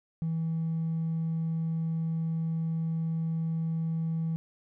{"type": "tone with hard clipping", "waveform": "sine", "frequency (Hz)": 162.9, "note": "E3", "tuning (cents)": -20, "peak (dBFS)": -28, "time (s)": [0.22, 4.36], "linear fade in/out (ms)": 0, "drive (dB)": 1, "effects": []}